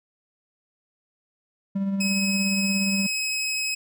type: tone with tremolo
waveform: triangle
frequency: 196 Hz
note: G3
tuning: in tune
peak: -19 dBFS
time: 1.75-3.07 s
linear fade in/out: 10 ms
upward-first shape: triangle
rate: 17 Hz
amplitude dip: 40%
type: tone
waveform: 20% pulse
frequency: 2552 Hz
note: D#7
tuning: 43 cents sharp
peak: -20 dBFS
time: 2-3.75 s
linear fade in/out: 10 ms
effects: none